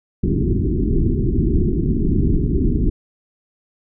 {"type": "low-pass noise", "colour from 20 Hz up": "pink", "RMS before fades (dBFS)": -17, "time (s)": [0.23, 2.9], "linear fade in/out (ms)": 10, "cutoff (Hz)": 400, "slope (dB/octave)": 96, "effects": []}